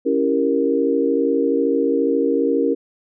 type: chord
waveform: sine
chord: C# diminished seventh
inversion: none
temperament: equal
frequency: 277.2 / 329.6 / 392 / 466.2 Hz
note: C#4 / E4 / G4 / Bb4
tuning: 0 / 0 / 0 / 0 cents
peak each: -20 / -23 / -23 / -19 dBFS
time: 0.05-2.75 s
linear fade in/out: 20 ms
effects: none